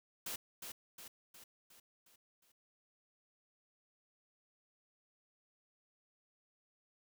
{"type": "noise with echo", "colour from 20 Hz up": "white", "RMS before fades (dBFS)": -42, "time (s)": [0.26, 0.36], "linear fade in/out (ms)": 5, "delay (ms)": 360, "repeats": 6, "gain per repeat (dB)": -5, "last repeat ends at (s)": 2.52, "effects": []}